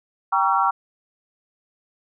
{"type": "chord", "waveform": "sine", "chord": "G diminished seventh", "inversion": "none", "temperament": "just", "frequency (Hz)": [784, 940.8, 1128.9, 1354.7], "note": ["G5", "Bb5", "Db6", "Fb6"], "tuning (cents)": [0, 16, 31, 47], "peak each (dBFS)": -22, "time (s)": [0.32, 0.71], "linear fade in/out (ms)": 10, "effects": []}